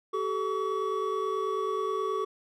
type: tone cluster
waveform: triangle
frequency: 384.5 / 433.8 / 1134 Hz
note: G4 / A4 / C#6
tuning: -33 / -25 / +39 cents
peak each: -30 dBFS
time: 0.13-2.25 s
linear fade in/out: 10 ms
effects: none